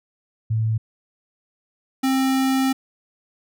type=tone pair in turn; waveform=sine / square; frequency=110.9 / 264.9 Hz; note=A2 / C4; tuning=+14 / +22 cents; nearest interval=octave + minor third; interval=1508 cents; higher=second; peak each=-18 dBFS; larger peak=neither; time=0.5-0.78 / 2.03-2.73 s; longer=second; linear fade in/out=10 ms; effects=none